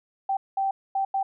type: tone bursts at uneven times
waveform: sine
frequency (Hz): 779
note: G5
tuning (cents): -11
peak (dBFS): -22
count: 4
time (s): 0.29-0.37 / 0.57-0.71 / 0.95-1.05 / 1.14-1.23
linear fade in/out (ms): 5
effects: none